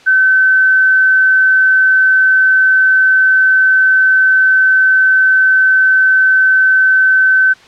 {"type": "tone", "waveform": "sine", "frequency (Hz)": 1530, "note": "G6", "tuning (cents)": -42, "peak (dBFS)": -6, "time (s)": [0.06, 7.54], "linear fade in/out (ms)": 20, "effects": ["white hiss -41 dBFS RMS until 7.67 s", "low-pass 4000 Hz 12 dB/octave"]}